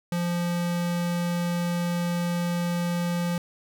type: tone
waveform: square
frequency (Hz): 173.7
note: F3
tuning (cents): -9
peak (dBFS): -25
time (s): 0.12-3.38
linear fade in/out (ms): 2
effects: none